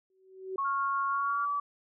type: tone with exponential growth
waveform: sine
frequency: 378.3 Hz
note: F#4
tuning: 38 cents sharp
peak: -31 dBFS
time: 0.1-0.56 s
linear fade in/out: 2 ms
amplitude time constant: 100 ms
type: tone with pitch glide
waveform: sine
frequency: 1100 to 1149.4 Hz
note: C#6 to D6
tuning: -14 to -38 cents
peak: -28 dBFS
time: 0.58-1.6 s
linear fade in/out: 5 ms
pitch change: +76 cents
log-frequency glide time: 1.09-1.42 s
type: tone with tremolo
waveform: sine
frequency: 1396.9 Hz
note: F6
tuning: in tune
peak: -32 dBFS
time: 0.64-1.46 s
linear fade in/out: 20 ms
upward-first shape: triangle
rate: 6.5 Hz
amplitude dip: 30%
effects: none